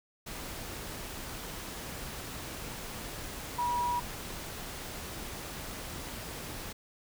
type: tone in noise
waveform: sine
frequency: 967 Hz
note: B5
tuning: 37 cents flat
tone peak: -28 dBFS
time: 3.58-4 s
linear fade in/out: 10 ms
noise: pink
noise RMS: -41 dBFS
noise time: 0.26-6.73 s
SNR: +10 dB
effects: none